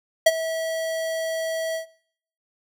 square tone with ADSR envelope, 649 Hz, E5, 27 cents flat, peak -10 dBFS, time 0.26-1.86 s, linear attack 8 ms, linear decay 37 ms, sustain -16 dB, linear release 110 ms, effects noise-tail reverb RT60 0.7 s tail -23 dB re dry

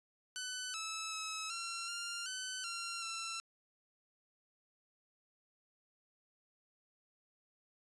10% pulse tone with pitch steps, 1503 / 1305 / 1292 / 1364 / 1393 / 1515 / 1375 / 1344 Hz, F#6 / E6 / E6 / F6 / F6 / F#6 / F6 / E6, +27 / -18 / -35 / -41 / -5 / +40 / -27 / +33 cents, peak -31 dBFS, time 0.36-3.4 s, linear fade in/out 0 ms, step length 380 ms, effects resampled to 22050 Hz

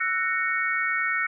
sine chord, F# dominant seventh, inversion third, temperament just, 1332 / 1480 / 1850 / 2220 Hz, E6 / F#6 / A#6 / C#7, +18 / 0 / -14 / +2 cents, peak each -30 / -29 / -28 / -27 dBFS, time 0-1.27 s, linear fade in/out 10 ms, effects none

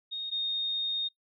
sine tone pair in turn, 3716 / 3695 Hz, A#7 / A#7, -6 / -16 cents, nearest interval unison, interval 10 cents, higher first, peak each -32 / -28 dBFS, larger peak second, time 0.11-0.31 / 0.31-1.09 s, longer second, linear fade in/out 20 ms, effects noise-tail reverb RT60 0.1 s tail -23 dB re dry

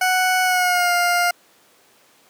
20% pulse tone with pitch glide, 740 to 703.7 Hz, F#5 to F5, 0 to +13 cents, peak -11 dBFS, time 0.01-1.31 s, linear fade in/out 5 ms, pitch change -87 cents, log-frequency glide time 0.43-0.93 s, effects pink hiss -54 dBFS RMS until 2.29 s + high-pass 300 Hz 12 dB/octave

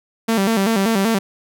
sawtooth tone with vibrato, 210 Hz, G#3, 19 cents sharp, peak -11 dBFS, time 0.28-1.19 s, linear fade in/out 10 ms, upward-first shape square, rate 5.2 Hz, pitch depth 130 cents each way, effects none

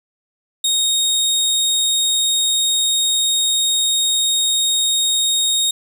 25% pulse tone, 3729 Hz, A#7, in tune, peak -11 dBFS, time 0.64-5.71 s, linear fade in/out 5 ms, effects none

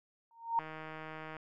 sine tone with exponential growth, 922 Hz, A#5, 19 cents flat, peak -24 dBFS, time 0.31-0.59 s, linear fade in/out 1 ms, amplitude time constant 59 ms
click train, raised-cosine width 0.5 ms, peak -30 dBFS, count 123, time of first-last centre 0.59-1.367 s, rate 157 Hz
effects none

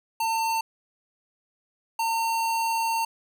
square tone pair in turn, 901 / 909.4 Hz, A5 / A#5, +41 / -43 cents, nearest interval unison, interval 16 cents, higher second, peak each -24 dBFS, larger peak neither, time 0.2-0.61 / 1.99-3.05 s, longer second, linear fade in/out 5 ms, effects none

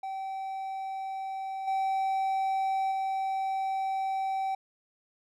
triangle tone with level steps, 771 Hz, G5, 29 cents flat, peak -31 / -24 / -26 dBFS, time 0.03-4.55 s, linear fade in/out 5 ms, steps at 1.67 / 2.91 s, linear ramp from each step 10 ms, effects none

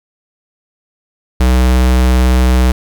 square tone, 63 Hz, B1, 35 cents sharp, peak -8 dBFS, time 1.4-2.72 s, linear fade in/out 5 ms, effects 7-bit

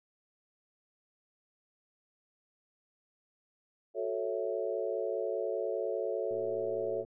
sine chord, F# minor seventh, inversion none, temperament equal, 370 / 440 / 554.4 / 659.3 Hz, F#4 / A4 / C#5 / E5, 0 / 0 / 0 / 0 cents, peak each -38 / -35 / -36 / -38 dBFS, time 3.94-7.05 s, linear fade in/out 50 ms
click train, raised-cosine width 2 ms, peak -40 dBFS, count 86, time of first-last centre 6.31-7.049 s, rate 115 Hz
effects none

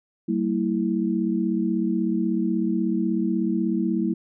sine tone cluster, 191.5 / 227.8 / 327.6 Hz, G3 / A#3 / E4, -40 / -40 / -11 cents, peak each -25 dBFS, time 0.28-4.14 s, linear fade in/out 10 ms, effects none

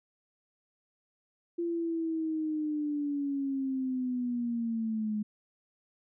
sine linear sweep, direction down, 343.4 to 209.5 Hz, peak -29 dBFS, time 1.58-5.23 s, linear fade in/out 10 ms, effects none

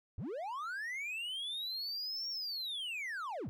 triangle linear two-way sweep, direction up then down, 68 to 5588 to 68 Hz, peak -36 dBFS, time 0.18-3.49 s, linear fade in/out 0 ms, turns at 2.29 s, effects none

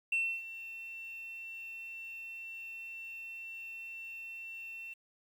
sine tone with ADSR envelope, 2699 Hz, E7, 40 cents sharp, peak -26 dBFS, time 0.12-4.94 s, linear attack 6 ms, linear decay 290 ms, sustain -16 dB, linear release 12 ms, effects tanh soft clip ceiling -25 dBFS + 10-bit

